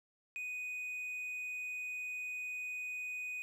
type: tone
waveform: triangle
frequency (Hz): 2489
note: D#7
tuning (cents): 0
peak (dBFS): -37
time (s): 0.36-3.42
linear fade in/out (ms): 0
effects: none